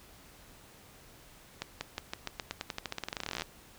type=accelerating click train; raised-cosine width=0.2 ms; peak=-17 dBFS; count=29; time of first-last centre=1.62-3.421 s; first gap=190 ms; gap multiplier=0.9; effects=pink hiss -56 dBFS RMS until 3.78 s